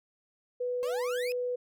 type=tone; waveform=sine; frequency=493.9 Hz; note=B4; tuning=in tune; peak=-29 dBFS; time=0.6-1.56 s; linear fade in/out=10 ms
type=exponential sweep; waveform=30% pulse; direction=up; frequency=523.3 to 2637 Hz; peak=-34 dBFS; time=0.83-1.32 s; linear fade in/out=0 ms
effects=none